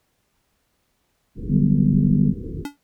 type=low-pass noise; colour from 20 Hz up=pink; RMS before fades=-30 dBFS; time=1.35-2.66 s; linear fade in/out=50 ms; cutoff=460 Hz; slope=96 dB/octave
type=chord; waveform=sine; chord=G major seventh; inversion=second; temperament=just; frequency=147 / 183.75 / 196 / 245 Hz; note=D3 / F#3 / G3 / B3; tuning=+2 / -12 / 0 / -14 cents; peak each=-18 / -23 / -19 / -21 dBFS; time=1.48-2.34 s; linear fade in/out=50 ms
type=tone with exponential decay; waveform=square; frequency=286.8 Hz; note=D4; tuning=41 cents flat; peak=-24 dBFS; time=2.65-2.77 s; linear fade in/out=2 ms; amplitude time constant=24 ms
effects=pink hiss -69 dBFS RMS until 2.83 s